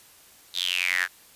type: tone with high-pass filter sweep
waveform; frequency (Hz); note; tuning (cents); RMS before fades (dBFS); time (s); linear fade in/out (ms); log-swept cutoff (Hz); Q
square; 45.13; F#1; -42; -26; 0.53-1.08; 50; 3900 to 1600; 8
effects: white hiss -53 dBFS RMS until 1.35 s + resampled to 32000 Hz